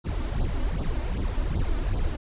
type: noise with flanger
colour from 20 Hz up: brown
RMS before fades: -26 dBFS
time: 0.04-2.17 s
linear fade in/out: 20 ms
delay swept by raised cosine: 0.21 to 3.41 ms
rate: 2.6 Hz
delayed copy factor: +0.75
effects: resampled to 8000 Hz